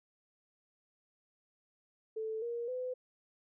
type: tone with pitch steps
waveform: sine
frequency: 440 / 471.6 / 505.4 Hz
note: A4 / A#4 / B4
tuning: 0 / +20 / +40 cents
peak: -35 dBFS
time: 2.16-2.94 s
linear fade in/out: 10 ms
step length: 260 ms
effects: none